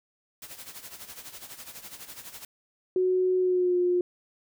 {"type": "noise with tremolo", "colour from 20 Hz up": "white", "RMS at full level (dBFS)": -41, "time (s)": [0.42, 2.45], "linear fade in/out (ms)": 2, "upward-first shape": "sine", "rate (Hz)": 12, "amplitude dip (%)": 70}
{"type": "tone with pitch glide", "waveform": "sine", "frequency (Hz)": [368.9, 356.7], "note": ["F#4", "F4"], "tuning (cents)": [-5, 37], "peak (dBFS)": -21, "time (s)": [2.96, 4.01], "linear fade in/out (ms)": 2, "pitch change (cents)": -58, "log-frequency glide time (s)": [3.39, 3.77]}
{"effects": []}